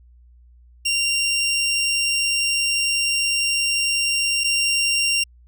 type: tone pair in turn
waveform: 20% pulse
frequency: 2771 / 2771 Hz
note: F7 / F7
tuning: -14 / -14 cents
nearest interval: unison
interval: 0 cents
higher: neither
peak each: -14 / -13 dBFS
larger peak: second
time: 0.85-4.44 / 4.44-5.24 s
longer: first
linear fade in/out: 10 ms
effects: added 60 Hz sine -47 dBFS peak until 5.47 s